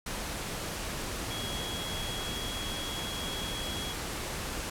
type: tone in noise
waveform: sine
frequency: 3322 Hz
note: G#7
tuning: in tune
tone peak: -38 dBFS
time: 1.3-3.93 s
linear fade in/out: 5 ms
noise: pink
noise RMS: -36 dBFS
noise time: 0.06-4.7 s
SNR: -5 dB
effects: low-pass 12000 Hz 12 dB/octave